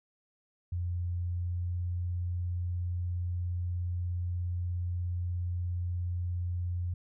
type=tone with pitch glide; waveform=sine; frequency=87.8 to 88.31 Hz; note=F2 to F2; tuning=+10 to +20 cents; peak=-30 dBFS; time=0.72-6.94 s; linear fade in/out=5 ms; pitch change=+10 cents; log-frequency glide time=1.17-1.77 s; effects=none